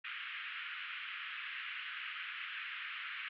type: band-pass noise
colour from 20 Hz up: white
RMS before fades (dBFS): -44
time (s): 0.04-3.29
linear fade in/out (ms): 10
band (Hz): 1300 to 3000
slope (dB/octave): 48
effects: none